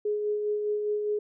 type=tone with tremolo; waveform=sine; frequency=418.8 Hz; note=G#4; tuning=15 cents sharp; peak=-24 dBFS; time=0.05-1.19 s; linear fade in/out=5 ms; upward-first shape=sine; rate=4.9 Hz; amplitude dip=35%; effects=none